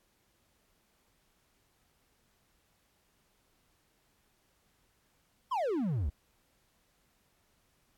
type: exponential sweep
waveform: triangle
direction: down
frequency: 1108.7 to 61.74 Hz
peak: -27 dBFS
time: 5.51-6.1 s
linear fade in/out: 10 ms
effects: pink hiss -72 dBFS RMS until 7.97 s + AAC 64 kbps